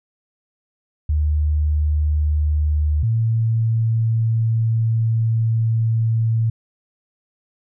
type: tone pair in turn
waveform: sine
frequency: 75.5 / 113.12 Hz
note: D2 / A2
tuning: +48 / +48 cents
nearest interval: perfect fifth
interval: 700 cents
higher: second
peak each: -15 dBFS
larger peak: neither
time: 1.09-3.03 / 3.03-6.5 s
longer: second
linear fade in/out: 5 ms
effects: none